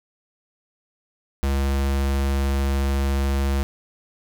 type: tone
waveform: square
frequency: 68.7 Hz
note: C#2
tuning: 15 cents flat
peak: -20 dBFS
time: 1.43-3.63 s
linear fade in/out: 0 ms
effects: none